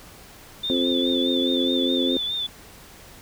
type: tone with vibrato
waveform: sine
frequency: 3549 Hz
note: A7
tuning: 14 cents sharp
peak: -24 dBFS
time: 0.63-2.47 s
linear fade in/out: 10 ms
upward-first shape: sine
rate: 4.8 Hz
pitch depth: 48 cents each way
type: harmonic tone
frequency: 87.31 Hz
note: F2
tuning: in tune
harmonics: 3 / 4 / 5 / 6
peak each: -23 / -26 / -31 / -29 dBFS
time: 0.7-2.17 s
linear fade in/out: 0 ms
effects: pink hiss -46 dBFS RMS until 3.21 s